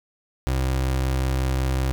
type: tone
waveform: 30% pulse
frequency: 65.41 Hz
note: C2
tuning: in tune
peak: -18 dBFS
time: 0.47-1.92 s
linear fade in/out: 0 ms
effects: none